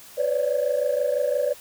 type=tone cluster; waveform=sine; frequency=501 / 566 / 592 Hz; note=B4 / C#5 / D5; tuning=+25 / +36 / +14 cents; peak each=-24 dBFS; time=0.17-1.54 s; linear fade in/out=20 ms; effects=tanh soft clip ceiling -14 dBFS + white hiss -46 dBFS RMS until 1.6 s